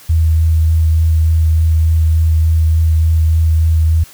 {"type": "tone with vibrato", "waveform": "sine", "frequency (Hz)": 80.3, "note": "E2", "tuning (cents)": -45, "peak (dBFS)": -8, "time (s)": [0.09, 4.04], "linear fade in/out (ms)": 10, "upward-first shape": "sine", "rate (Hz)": 3.4, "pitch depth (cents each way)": 14, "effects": ["white hiss -40 dBFS RMS until 4.13 s"]}